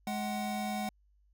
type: tone pair together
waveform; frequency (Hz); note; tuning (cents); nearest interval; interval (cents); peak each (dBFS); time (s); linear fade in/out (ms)
square; 210 / 748.4; G#3 / F#5; +19 / +20; octave + minor seventh; 2201; -36 / -37; 0.07-0.89; 2
effects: added 50 Hz sine -64 dBFS peak until 1.33 s